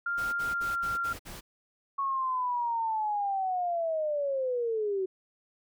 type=tone with pitch glide; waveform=sine; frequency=1396.9 to 1383.3 Hz; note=F6 to F6; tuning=0 to -17 cents; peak=-28 dBFS; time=0.06-1.13 s; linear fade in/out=5 ms; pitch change=-17 cents; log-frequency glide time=0.48-0.8 s
type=noise bursts; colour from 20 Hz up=pink; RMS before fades=-43 dBFS; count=6; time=0.17-1.41 s; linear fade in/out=20 ms; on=160 ms; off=56 ms
type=linear sweep; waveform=sine; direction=down; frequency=1108.7 to 370 Hz; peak=-27 dBFS; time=1.98-5.06 s; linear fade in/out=10 ms
effects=none